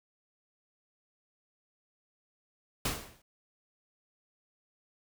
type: noise with exponential decay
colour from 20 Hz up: pink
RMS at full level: -28 dBFS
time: 2.85-3.22 s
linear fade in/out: 5 ms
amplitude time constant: 80 ms
effects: none